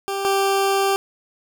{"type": "tone pair in turn", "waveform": "20% pulse", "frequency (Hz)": [393.4, 392], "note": ["G4", "G4"], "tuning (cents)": [6, 0], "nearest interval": "unison", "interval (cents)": 6, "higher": "first", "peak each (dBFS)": [-18, -12], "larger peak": "second", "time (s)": [[0.08, 0.25], [0.25, 0.96]], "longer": "second", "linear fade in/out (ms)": 0, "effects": []}